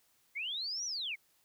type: linear two-way sweep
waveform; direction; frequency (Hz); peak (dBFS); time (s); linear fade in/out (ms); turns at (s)
sine; up then down; 2052 to 5980 to 2052; -35; 0.35-1.16; 20; 0.85
effects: white hiss -71 dBFS RMS until 1.44 s